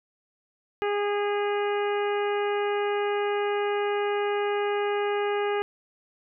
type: harmonic tone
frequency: 410 Hz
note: G#4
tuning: 22 cents flat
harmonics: 1 / 2 / 3 / 4 / 5 / 6 / 7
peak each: -25 / -31 / -35 / -37 / -39 / -41 / -42 dBFS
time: 0.82-5.62 s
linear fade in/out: 0 ms
effects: none